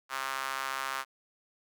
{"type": "tone with high-pass filter", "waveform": "sawtooth", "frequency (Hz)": 134.3, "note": "C3", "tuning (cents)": 46, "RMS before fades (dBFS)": -35, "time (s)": [0.09, 1.05], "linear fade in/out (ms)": 50, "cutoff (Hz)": 1200, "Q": 2.4, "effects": []}